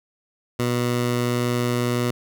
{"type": "tone", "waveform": "15% pulse", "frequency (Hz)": 121.7, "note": "B2", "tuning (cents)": -25, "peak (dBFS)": -14, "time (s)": [0.59, 2.11], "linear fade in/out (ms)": 5, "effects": []}